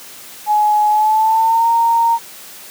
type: tone with pitch glide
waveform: sine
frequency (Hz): 843 to 924.6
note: G#5 to A#5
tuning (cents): +26 to -14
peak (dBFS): -10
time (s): 0.46-2.19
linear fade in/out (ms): 50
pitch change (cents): +160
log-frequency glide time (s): 0.89-1.68
effects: white hiss -36 dBFS RMS until 2.7 s + high-pass 150 Hz 12 dB/octave